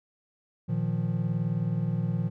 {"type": "chord", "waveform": "triangle", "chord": "Bb suspended fourth", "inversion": "none", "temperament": "equal", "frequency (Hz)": [116.54, 155.56, 174.61], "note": ["Bb2", "Eb3", "F3"], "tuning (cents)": [0, 0, 0], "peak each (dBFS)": -28, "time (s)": [0.68, 2.3], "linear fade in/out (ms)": 20, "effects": []}